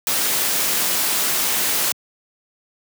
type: noise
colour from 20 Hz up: white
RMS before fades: -20 dBFS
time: 0.07-1.92 s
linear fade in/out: 0 ms
effects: high-pass 150 Hz 12 dB/octave